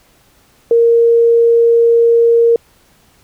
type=tone; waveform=sine; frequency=465.4 Hz; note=A#4; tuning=3 cents flat; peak=-6 dBFS; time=0.71-2.56 s; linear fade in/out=2 ms; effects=pink hiss -51 dBFS RMS until 3.23 s